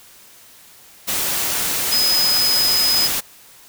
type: tone in noise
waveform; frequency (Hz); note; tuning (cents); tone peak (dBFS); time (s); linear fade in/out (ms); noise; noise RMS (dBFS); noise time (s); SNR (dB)
sine; 5040; D#8; +21; -15; 1.91-3.08; 20; white; -21; 1.07-3.21; +3
effects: white hiss -46 dBFS RMS until 3.68 s